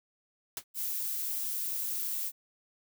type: noise with exponential decay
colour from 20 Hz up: white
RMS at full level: -31 dBFS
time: 0.57-0.64 s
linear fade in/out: 2 ms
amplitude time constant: 15 ms
type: noise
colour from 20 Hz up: violet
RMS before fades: -34 dBFS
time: 0.74-2.32 s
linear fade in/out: 50 ms
effects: none